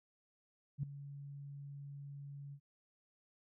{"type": "tone with ADSR envelope", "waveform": "sine", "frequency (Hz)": 141.4, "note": "C#3", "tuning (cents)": 35, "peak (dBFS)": -32, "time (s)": [0.78, 2.6], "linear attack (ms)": 51, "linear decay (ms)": 4, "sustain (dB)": -14, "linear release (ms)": 71, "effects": []}